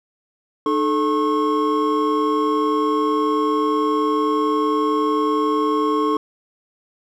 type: tone cluster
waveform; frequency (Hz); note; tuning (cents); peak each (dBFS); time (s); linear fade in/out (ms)
triangle; 303.6 / 434.6 / 1084; D#4 / A4 / C#6; -42 / -21 / -39; -19; 0.66-6.17; 2
effects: none